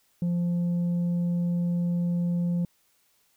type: tone with tanh clipping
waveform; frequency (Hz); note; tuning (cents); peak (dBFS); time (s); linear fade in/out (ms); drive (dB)
sine; 173.9; F3; -7; -24; 0.22-2.65; 2; 3
effects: white hiss -67 dBFS RMS until 3.36 s